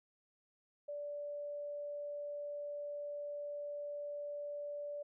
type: tone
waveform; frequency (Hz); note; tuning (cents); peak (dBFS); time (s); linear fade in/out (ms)
sine; 582; D5; -16; -40; 0.88-5.03; 10
effects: none